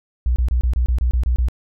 sine tone bursts, 61 Hz, B1, 21 cents flat, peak -14 dBFS, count 10, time 0.26-1.485 s, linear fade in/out 0 ms, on 100 ms, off 25 ms, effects none

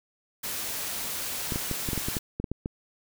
white noise, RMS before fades -33 dBFS, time 0.43-2.19 s, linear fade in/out 10 ms
clicks, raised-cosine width 3 ms, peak -17 dBFS, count 12, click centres 1.522 / 1.559 / 1.713 / 1.888 / 1.932 / 1.977 / 2.085 / 2.168 / 2.4 / 2.442 / 2.516 / 2.659 s
effects none

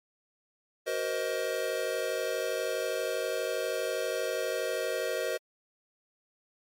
square chord, C half-diminished seventh, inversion second, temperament just, 376.7 / 470.9 / 523.3 / 627.9 Hz, Gb4 / Bb4 / C5 / Eb5, +31 / +18 / 0 / +16 cents, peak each -39 / -35 / -35 / -35 dBFS, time 0.86-5.38 s, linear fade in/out 20 ms, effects MP3 64 kbps

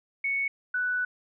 sine tone pair in turn, 2217 / 1486 Hz, C#7 / F#6, 0 / +7 cents, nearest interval perfect fifth, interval 693 cents, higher first, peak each -25 dBFS, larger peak neither, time 0.24-0.48 / 0.74-1.05 s, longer second, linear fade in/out 5 ms, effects none

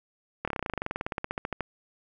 slowing click train, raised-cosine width 0.5 ms, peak -15 dBFS, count 25, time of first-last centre 0.45-1.607 s, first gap 26 ms, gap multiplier 1.05, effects none

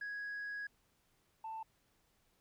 sine tone pair in turn, 1661.2 / 887.1 Hz, G#6 / A5, 0 / +14 cents, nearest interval major seventh, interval 1086 cents, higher first, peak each -38 / -40 dBFS, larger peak first, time 0.01-0.67 / 1.44-1.63 s, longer first, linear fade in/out 5 ms, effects tanh soft clip ceiling -38 dBFS + pink hiss -75 dBFS RMS until 2.4 s

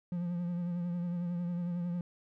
triangle tone with vibrato, 174.61 Hz, F3, in tune, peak -30 dBFS, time 0.12-2.01 s, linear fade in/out 2 ms, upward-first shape triangle, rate 11 Hz, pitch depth 43 cents each way, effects none

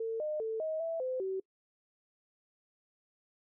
sine tone with pitch steps, 450.7 / 609 / 444 / 631 / 659 / 513 / 381.1 Hz, A4 / D#5 / A4 / D#5 / E5 / C5 / G4, +42 / -37 / +16 / +24 / -1 / -34 / -49 cents, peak -32 dBFS, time 0-1.4 s, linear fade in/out 5 ms, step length 200 ms, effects noise-tail reverb RT60 0.1 s tail -25 dB re dry

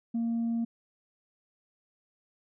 sine tone, 231.4 Hz, A#3, 13 cents flat, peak -25 dBFS, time 0.14-0.65 s, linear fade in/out 10 ms, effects tanh soft clip ceiling -25 dBFS

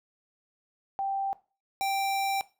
sine / square tone pair in turn, 784 / 784 Hz, G5 / G5, 0 / 0 cents, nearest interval unison, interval 0 cents, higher neither, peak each -27 dBFS, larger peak neither, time 0.99-1.33 / 1.81-2.41 s, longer second, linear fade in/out 0 ms, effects noise-tail reverb RT60 0.3 s tail -17 dB re dry

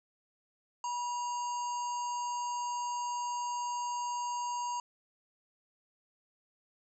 harmonic tone with a mistuned harmonic, 937 Hz, A#5, 9 cents sharp, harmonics 1 / 3 / 5 / 7 / 8, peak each -33 / -49 / -51 / -46 / -50 dBFS, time 0.84-4.8 s, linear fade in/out 2 ms, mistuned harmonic 1, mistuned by +58 cents, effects none

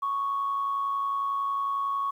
sine tone with amplitude modulation, 1110 Hz, C#6, 2 cents sharp, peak -23 dBFS, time 0.02-2.11 s, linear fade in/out 10 ms, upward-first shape sine, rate 111 Hz, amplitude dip 40%, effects tanh soft clip ceiling -20 dBFS + 10-bit

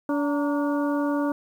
harmonic tone with a mistuned harmonic, 288 Hz, D4, 34 cents flat, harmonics 1 / 2 / 3 / 4 / 5, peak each -23 / -29 / -33 / -35 / -37 dBFS, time 0.09-1.32 s, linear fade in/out 2 ms, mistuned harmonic 3, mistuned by +100 cents, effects 9-bit

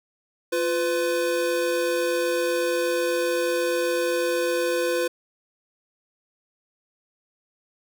square tone pair together, 349.2 / 502.5 Hz, F4 / B4, 0 / +30 cents, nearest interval tritone, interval 630 cents, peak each -27 / -24 dBFS, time 0.52-5.08 s, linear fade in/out 10 ms, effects none

